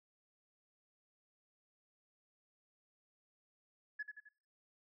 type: tone with echo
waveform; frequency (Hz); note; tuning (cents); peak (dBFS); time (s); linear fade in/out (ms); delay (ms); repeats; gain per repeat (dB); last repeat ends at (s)
sine; 1701; G#6; +41; -37; 3.99-4.03; 10; 87; 3; -6; 4.291
effects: noise-tail reverb RT60 0.6 s tail -26 dB re dry + tanh soft clip ceiling -34 dBFS